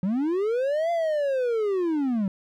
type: linear two-way sweep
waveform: triangle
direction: up then down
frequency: 174.61 to 691 to 185.3 Hz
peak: -20 dBFS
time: 0.03-2.28 s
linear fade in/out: 2 ms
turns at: 0.91 s
effects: none